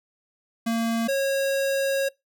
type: tone pair in turn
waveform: square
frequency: 228.9 / 546.5 Hz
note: A#3 / C#5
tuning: -31 / -25 cents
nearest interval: octave + minor third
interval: 1506 cents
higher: second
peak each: -23 / -22 dBFS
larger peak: second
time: 0.66-1.08 / 1.08-2.09 s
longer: second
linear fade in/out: 10 ms
effects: noise-tail reverb RT60 0.2 s tail -24 dB re dry